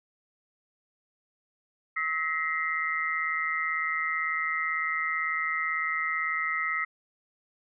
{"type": "tone cluster", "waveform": "sine", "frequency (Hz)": [1288, 1917, 2075], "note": ["E6", "A#6", "C7"], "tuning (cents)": [-41, 48, -15], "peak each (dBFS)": -31, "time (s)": [1.96, 6.85], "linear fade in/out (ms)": 10, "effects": []}